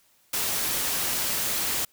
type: noise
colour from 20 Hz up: white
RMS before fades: -27 dBFS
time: 0.33-1.85 s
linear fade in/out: 5 ms
effects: white hiss -63 dBFS RMS until 1.92 s